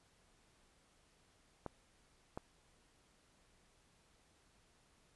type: clicks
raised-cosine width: 1 ms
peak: -28 dBFS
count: 2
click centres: 1.663 / 2.375 s
effects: pink hiss -71 dBFS RMS until 5.15 s + resampled to 24000 Hz